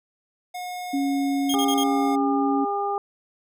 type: tone with pitch glide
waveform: square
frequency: 722 to 715.8 Hz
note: F#5 to F5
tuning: -43 to +42 cents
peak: -31 dBFS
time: 0.54-2.16 s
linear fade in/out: 10 ms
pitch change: -15 cents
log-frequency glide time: 1.47-1.74 s
type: tone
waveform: sine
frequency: 277.2 Hz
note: C#4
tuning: in tune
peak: -21 dBFS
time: 0.93-2.65 s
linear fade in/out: 10 ms
type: tone bursts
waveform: sawtooth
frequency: 3236 Hz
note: G#7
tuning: 46 cents flat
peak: -22 dBFS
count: 4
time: 1.49-1.838 s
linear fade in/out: 5 ms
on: 63 ms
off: 32 ms
type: harmonic tone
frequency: 403.2 Hz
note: G4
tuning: 49 cents sharp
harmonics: 1 / 2 / 3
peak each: -28 / -25 / -30 dBFS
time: 1.54-2.98 s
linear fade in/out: 0 ms
effects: none